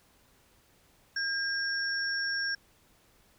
sine tone pair together, 1611 / 5479 Hz, G6 / F8, +47 / -34 cents, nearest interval octave + major sixth, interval 2119 cents, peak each -30 / -34 dBFS, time 1.16-2.55 s, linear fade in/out 5 ms, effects pink hiss -64 dBFS RMS until 3.38 s

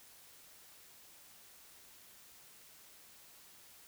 silence, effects white hiss -59 dBFS RMS until 3.87 s

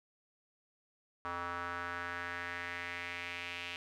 square tone with band-pass filter sweep, 87.3 Hz, F2, in tune, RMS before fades -41 dBFS, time 1.25-3.76 s, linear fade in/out 0 ms, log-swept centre 1200 to 2700 Hz, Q 3.1, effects none

